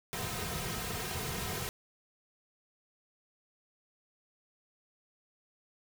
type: noise with comb filter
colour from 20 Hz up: pink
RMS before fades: -37 dBFS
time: 0.13-1.69 s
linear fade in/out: 0 ms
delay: 3.5 ms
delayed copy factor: -0.85
effects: none